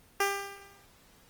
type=tone with exponential decay; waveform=10% pulse; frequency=398 Hz; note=G4; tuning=26 cents sharp; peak=-15 dBFS; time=0.2-0.85 s; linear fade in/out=5 ms; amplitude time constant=140 ms; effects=pink hiss -60 dBFS RMS until 1.29 s + Opus 24 kbps